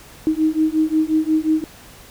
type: beating tone pair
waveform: sine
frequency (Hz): 311.1 / 316.7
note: D#4 / D#4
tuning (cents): 0 / +31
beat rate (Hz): 5.6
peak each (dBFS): -18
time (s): 0.27-1.64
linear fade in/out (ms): 0
effects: pink hiss -43 dBFS RMS until 2.1 s